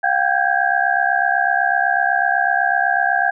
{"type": "tone cluster", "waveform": "sine", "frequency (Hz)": [708, 776, 1577, 1645], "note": ["F5", "G5", "G6", "G#6"], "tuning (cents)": [23, -18, 10, -17], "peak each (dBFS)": -20, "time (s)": [0.03, 3.31], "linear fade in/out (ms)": 10, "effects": []}